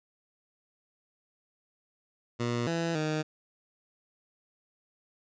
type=tone with pitch steps; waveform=15% pulse; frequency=119.6 / 167 / 154.6 Hz; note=A#2 / E3 / D#3; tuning=+45 / +23 / -11 cents; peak=-22 dBFS; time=2.39-3.23 s; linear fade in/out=20 ms; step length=280 ms; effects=resampled to 16000 Hz